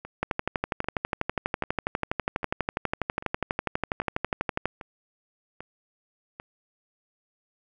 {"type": "two click trains", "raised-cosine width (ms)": 0.5, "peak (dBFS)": [-10, -23], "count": [55, 9], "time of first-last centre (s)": [[0.23, 4.656], [0.05, 6.399]], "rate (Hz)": [12.2, 1.26], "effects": []}